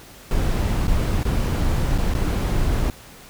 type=noise with dropouts; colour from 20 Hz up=brown; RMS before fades=-20 dBFS; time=0.31-2.9 s; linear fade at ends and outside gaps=1 ms; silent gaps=0.871-0.88 / 1.232-1.252 / 1.978-1.984 / 2.138-2.15 s; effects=pink hiss -44 dBFS RMS until 3.29 s